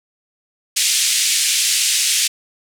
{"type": "band-pass noise", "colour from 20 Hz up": "white", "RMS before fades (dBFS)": -17, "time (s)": [0.76, 2.28], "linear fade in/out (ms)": 10, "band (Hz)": [2300, 9200], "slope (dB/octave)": 24, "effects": []}